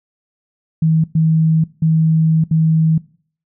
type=tone bursts at uneven times; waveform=sine; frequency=160 Hz; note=D#3; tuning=49 cents sharp; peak=-10 dBFS; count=4; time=0.82-1.04 / 1.15-1.64 / 1.82-2.44 / 2.51-2.98 s; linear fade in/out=5 ms; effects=noise-tail reverb RT60 0.5 s tail -21 dB re dry